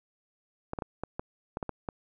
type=clicks; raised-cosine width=1 ms; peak=-19 dBFS; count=9; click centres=0.734 / 0.788 / 0.822 / 1.036 / 1.195 / 1.571 / 1.628 / 1.693 / 1.888 s; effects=none